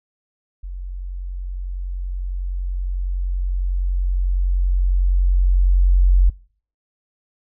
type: tone with level ramp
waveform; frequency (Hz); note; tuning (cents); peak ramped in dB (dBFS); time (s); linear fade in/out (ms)
sine; 45.38; F#1; -33; -27 to -9; 0.63-6.3; 10
effects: noise-tail reverb RT60 0.5 s tail -24 dB re dry